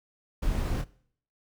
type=noise with echo; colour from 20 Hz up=brown; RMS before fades=-28 dBFS; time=0.42-0.82 s; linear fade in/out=10 ms; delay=25 ms; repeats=1; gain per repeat=-6 dB; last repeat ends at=0.845 s; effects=noise-tail reverb RT60 0.6 s tail -21 dB re dry